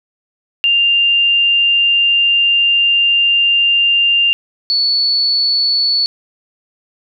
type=tone pair in turn; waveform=sine; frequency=2794 / 4435 Hz; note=F7 / C#8; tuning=0 / 0 cents; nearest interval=minor sixth; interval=800 cents; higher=second; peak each=-9 / -11 dBFS; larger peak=first; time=0.64-4.33 / 4.7-6.06 s; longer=first; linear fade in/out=0 ms; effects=none